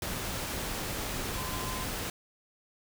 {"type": "tone in noise", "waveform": "sine", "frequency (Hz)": 1029, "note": "C6", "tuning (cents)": -29, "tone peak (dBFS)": -40, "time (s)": [1.38, 1.84], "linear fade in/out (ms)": 2, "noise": "pink", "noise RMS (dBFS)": -35, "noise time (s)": [0.02, 2.1], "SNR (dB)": -8, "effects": []}